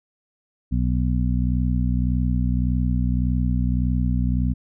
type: harmonic tone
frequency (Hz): 61.74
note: B1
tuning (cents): 0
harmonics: 1 / 2 / 3 / 4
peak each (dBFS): -21 / -24 / -26 / -27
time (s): 0.71-4.54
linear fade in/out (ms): 20
effects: none